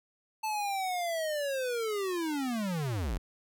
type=linear sweep; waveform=square; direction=down; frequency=880 to 37.76 Hz; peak=-31 dBFS; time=0.43-3.18 s; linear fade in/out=10 ms; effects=none